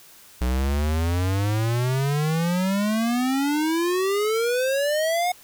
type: exponential sweep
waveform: square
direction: up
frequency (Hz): 60.3 to 731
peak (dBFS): -21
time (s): 0.41-5.32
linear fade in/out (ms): 5
effects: white hiss -49 dBFS RMS until 5.43 s

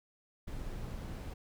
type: noise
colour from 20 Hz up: brown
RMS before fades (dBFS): -41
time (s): 0.47-1.34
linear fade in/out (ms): 10
effects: none

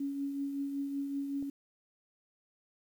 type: tone with tremolo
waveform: sine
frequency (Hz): 279.3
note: C#4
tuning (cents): +13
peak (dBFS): -31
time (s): 0-1.5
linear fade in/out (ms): 5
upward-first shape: triangle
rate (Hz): 5.3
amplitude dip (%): 45
type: click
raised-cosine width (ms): 2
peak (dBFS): -37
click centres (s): 1.426
effects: 10-bit

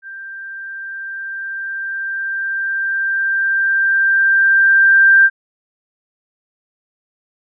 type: tone with level ramp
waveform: sine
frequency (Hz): 1579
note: G6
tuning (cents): +12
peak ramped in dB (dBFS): -29 to -5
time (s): 0.02-5.3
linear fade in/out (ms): 50
effects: none

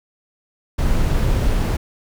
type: noise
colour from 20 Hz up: brown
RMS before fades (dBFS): -17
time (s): 0.78-1.77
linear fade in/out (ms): 10
effects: none

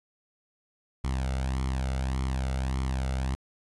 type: tone with flanger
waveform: sawtooth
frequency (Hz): 65.5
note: C2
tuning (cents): +2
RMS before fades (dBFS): -29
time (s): 1.04-3.35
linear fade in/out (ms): 0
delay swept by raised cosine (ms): 0.92 to 1.44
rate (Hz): 1.7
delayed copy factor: +0.65
effects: resampled to 24000 Hz

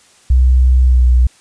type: tone with pitch glide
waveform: sine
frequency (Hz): 63.5 to 61.66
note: B1 to B1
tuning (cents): +49 to -2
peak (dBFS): -6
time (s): 0.3-1.27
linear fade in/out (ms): 5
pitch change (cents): -51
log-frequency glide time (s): 0.85-1.04
effects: white hiss -48 dBFS RMS until 1.4 s + resampled to 22050 Hz

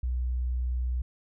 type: tone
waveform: sine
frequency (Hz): 61.9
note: B1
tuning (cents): +5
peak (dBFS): -26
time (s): 0.03-1.02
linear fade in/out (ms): 5
effects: none

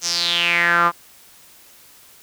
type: tone with band-pass filter sweep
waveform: sawtooth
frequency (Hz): 172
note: F3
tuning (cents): -26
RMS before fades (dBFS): -18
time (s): 0.01-0.92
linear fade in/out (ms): 50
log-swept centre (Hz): 6300 to 1100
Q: 5.8
effects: white hiss -48 dBFS RMS until 2.22 s

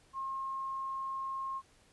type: tone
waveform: sine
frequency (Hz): 1072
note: C6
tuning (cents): +42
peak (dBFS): -35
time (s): 0.13-1.62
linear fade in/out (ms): 50
effects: pink hiss -65 dBFS RMS until 1.92 s + resampled to 24000 Hz

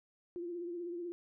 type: tone with vibrato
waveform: sine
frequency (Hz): 347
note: F4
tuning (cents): -11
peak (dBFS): -38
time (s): 0.36-1.12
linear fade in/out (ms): 0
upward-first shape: triangle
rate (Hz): 16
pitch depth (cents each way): 58
effects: none

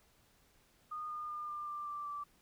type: tone with pitch steps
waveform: sine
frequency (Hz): 1227 / 1216.4 / 1205.9 / 1195.5 / 1185.2 / 1175 / 1164.8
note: D#6 / D#6 / D6 / D6 / D6 / D6 / D6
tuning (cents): -25 / -40 / +45 / +30 / +15 / +1 / -15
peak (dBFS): -39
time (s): 0.91-2.24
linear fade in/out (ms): 10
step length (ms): 190
effects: pink hiss -69 dBFS RMS until 2.41 s

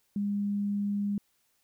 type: tone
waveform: sine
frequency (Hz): 203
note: G#3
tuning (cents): -39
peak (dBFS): -27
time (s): 0.16-1.18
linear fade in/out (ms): 2
effects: white hiss -72 dBFS RMS until 1.63 s

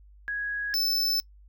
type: tone pair in turn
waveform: sine / square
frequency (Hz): 1661 / 5273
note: G#6 / E8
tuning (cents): 0 / 0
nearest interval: octave + minor sixth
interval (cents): 2000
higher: second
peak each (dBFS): -28 / -24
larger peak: second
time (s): 0.28-0.74 / 0.74-1.2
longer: neither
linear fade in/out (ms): 0
effects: noise-tail reverb RT60 0.1 s tail -22 dB re dry + added 50 Hz sine -50 dBFS peak until 1.48 s

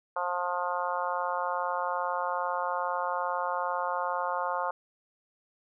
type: harmonic tone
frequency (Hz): 177.6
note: F3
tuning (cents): +29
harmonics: 3 / 4 / 5 / 6 / 7 / 8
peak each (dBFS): -35 / -36 / -33 / -34 / -36 / -39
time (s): 0.16-4.71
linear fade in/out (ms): 5
effects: none

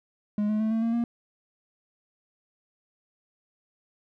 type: tone with pitch steps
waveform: triangle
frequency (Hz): 208.4 / 213.5 / 218.8 / 224.1 / 229.6 / 235.3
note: G#3 / G#3 / A3 / A3 / A#3 / A#3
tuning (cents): +6 / +48 / -9 / +32 / -26 / +16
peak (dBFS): -21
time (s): 0.38-1.04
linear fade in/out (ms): 2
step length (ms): 110
effects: none

